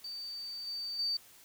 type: tone with level steps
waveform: sine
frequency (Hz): 4605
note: D8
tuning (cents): -35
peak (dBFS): -39 / -36 / -30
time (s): 0.04-1.17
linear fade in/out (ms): 5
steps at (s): 0.67 / 0.99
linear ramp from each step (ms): 2
effects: white hiss -58 dBFS RMS until 1.44 s